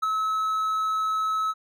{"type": "tone with ADSR envelope", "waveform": "triangle", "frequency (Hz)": 1293, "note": "E6", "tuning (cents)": -34, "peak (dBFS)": -17, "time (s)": [0.02, 1.54], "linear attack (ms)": 17, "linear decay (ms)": 4, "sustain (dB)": -4, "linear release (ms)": 40, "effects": []}